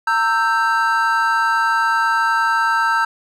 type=chord; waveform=triangle; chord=E diminished; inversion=second; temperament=equal with one note detuned; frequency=916.8 / 1318.5 / 1568 Hz; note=Bb5 / E6 / G6; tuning=-29 / 0 / 0 cents; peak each=-17 dBFS; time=0.07-3.05 s; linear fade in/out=5 ms; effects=none